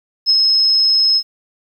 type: tone with ADSR envelope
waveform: sine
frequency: 5170 Hz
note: E8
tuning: 34 cents flat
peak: -8 dBFS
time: 0.26-1.23 s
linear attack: 36 ms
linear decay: 41 ms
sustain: -2 dB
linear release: 64 ms
effects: 8-bit